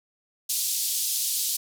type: band-pass noise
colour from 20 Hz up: white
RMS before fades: -27 dBFS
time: 0.49-1.57 s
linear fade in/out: 10 ms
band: 3700 to 14000 Hz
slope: 24 dB/octave
effects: none